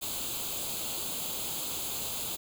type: noise with comb filter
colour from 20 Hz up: white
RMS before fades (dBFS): -35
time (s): 0.01-2.37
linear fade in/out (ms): 20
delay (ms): 0.27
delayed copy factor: +0.75
effects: none